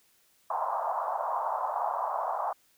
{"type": "band-pass noise", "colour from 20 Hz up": "white", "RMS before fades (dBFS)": -31, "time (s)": [0.5, 2.53], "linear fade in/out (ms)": 5, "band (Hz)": [630, 1100], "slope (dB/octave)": 48, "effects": ["white hiss -66 dBFS RMS until 2.77 s"]}